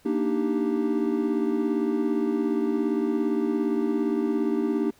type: chord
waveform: triangle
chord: Eb major seventh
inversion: second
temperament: equal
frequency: 233.1 / 293.7 / 311.1 / 392 Hz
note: Bb3 / D4 / Eb4 / G4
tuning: 0 / 0 / 0 / 0 cents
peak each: -26 dBFS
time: 0.05-4.91 s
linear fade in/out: 10 ms
effects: pink hiss -59 dBFS RMS until 4.99 s